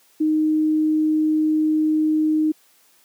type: tone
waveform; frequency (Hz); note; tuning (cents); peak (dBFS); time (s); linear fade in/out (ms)
sine; 310; D#4; -6; -15; 0.2-2.52; 10
effects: white hiss -57 dBFS RMS until 3.04 s + high-pass 200 Hz 12 dB/octave